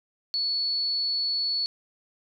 sine tone, 4419 Hz, C#8, 6 cents flat, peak -24 dBFS, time 0.34-1.66 s, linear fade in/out 0 ms, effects none

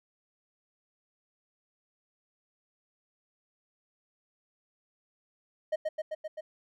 triangle tone with echo, 622.3 Hz, D#5, in tune, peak -24 dBFS, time 5.72-5.76 s, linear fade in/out 10 ms, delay 130 ms, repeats 5, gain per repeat -2 dB, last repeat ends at 6.41 s, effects none

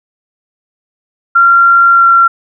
sine tone with pitch glide, 1378 to 1367.7 Hz, F6 to F6, -24 to -37 cents, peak -3 dBFS, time 1.35-2.28 s, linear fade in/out 10 ms, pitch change -13 cents, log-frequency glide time 1.91-2.07 s, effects none

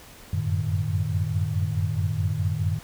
sine tone cluster, 91.6 / 96.3 / 110.8 / 152.3 Hz, F#2 / G2 / A2 / D#3, -17 / -30 / +13 / -37 cents, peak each -28 dBFS, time 0.33-2.79 s, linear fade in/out 5 ms, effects pink hiss -47 dBFS RMS until 2.83 s

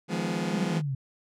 sawtooth chord, F half-diminished seventh, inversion third, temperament just, 157.15 / 174.61 / 209.5 / 251.4 Hz, Eb3 / F3 / Ab3 / Cb4, +18 / 0 / +15 / +31 cents, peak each -31 / -27 / -28 / -32 dBFS, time 0.08-0.82 s, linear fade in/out 50 ms
sine exponential sweep, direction down, 214.4 to 129 Hz, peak -27 dBFS, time 0.53-0.95 s, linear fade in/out 5 ms
effects low-pass 8000 Hz 12 dB/octave

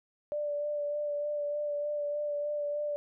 sine tone with vibrato, 587.3 Hz, D5, in tune, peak -30 dBFS, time 0.32-2.96 s, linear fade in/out 0 ms, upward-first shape sine, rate 3.3 Hz, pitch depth 18 cents each way, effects none

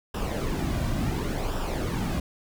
brown noise with flanger, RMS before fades -28 dBFS, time 0.14-2.2 s, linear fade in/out 5 ms, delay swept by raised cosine 0.46 to 2.36 ms, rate 0.7 Hz, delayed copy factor -0.6, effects none

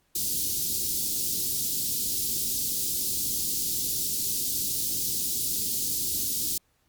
white band-stop noise, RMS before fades -28 dBFS, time 0.15-6.58 s, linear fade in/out 5 ms, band 360 to 4100 Hz, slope 24 dB/octave, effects pink hiss -69 dBFS RMS until 6.88 s + MP3 96 kbps

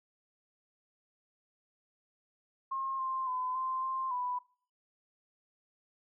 sine tone with pitch steps, 1071 / 1052 / 1014 / 1042 / 1051 / 991 Hz, C6 / C6 / B5 / C6 / C6 / B5, +40 / +9 / +45 / -7 / +7 / +6 cents, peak -32 dBFS, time 2.71-4.39 s, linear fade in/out 10 ms, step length 280 ms, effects noise-tail reverb RT60 0.4 s tail -20 dB re dry

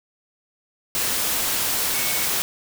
sine tone in noise, 2217 Hz, C#7, in tune, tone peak -32 dBFS, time 1.94-2.26 s, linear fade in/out 0 ms, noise white, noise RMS -23 dBFS, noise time 0.95-2.42 s, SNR -12 dB, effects none

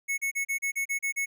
square tone bursts, 2200 Hz, C#7, 14 cents flat, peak -27 dBFS, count 9, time 0.08-1.26 s, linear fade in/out 20 ms, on 100 ms, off 35 ms, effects none

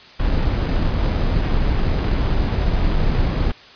brown noise with sample-and-hold, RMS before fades -18 dBFS, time 0.19-3.52 s, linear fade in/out 10 ms, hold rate 4410 Hz, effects white hiss -43 dBFS RMS until 3.75 s + resampled to 11025 Hz

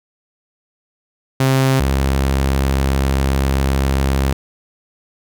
sawtooth tone pair in turn, 133 / 67.53 Hz, C3 / C#2, +29 / -45 cents, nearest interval octave, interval 1174 cents, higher first, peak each -8 / -10 dBFS, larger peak first, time 1.4-1.8 / 1.8-4.33 s, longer second, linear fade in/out 5 ms, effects none

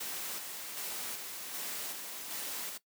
white noise with tremolo, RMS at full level -39 dBFS, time 0-2.78 s, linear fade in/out 10 ms, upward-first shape square, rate 1.3 Hz, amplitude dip 35%, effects noise-tail reverb RT60 0.1 s tail -18 dB re dry + high-pass 200 Hz 12 dB/octave

